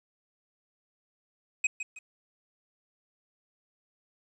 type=tone with echo; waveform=square; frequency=2525 Hz; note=D#7; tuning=25 cents sharp; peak=-23 dBFS; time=1.64-1.67 s; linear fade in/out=5 ms; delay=160 ms; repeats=2; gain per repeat=-10 dB; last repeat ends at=1.99 s; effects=resampled to 24000 Hz + 10-bit